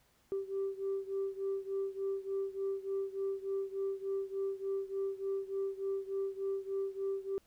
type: beating tone pair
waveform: sine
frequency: 389.3 / 392.7 Hz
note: G4 / G4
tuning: -12 / +3 cents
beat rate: 3.4 Hz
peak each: -35 / -37 dBFS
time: 0.32-7.38 s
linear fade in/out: 0 ms
effects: tanh soft clip ceiling -29 dBFS + pink hiss -70 dBFS RMS until 7.46 s